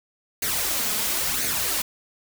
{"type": "noise with flanger", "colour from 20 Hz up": "white", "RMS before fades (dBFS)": -25, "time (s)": [0.42, 1.82], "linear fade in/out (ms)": 5, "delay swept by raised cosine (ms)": [0.46, 4.76], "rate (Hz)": 0.98, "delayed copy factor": 0.6, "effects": []}